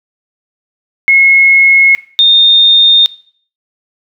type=tone pair in turn; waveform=sine; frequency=2172 / 3653 Hz; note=C#7 / A#7; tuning=-36 / -36 cents; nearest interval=major sixth; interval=900 cents; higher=second; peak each=-3 dBFS; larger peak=neither; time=1.08-1.95 / 2.19-3.06 s; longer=neither; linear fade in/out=0 ms; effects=noise-tail reverb RT60 0.5 s tail -18 dB re dry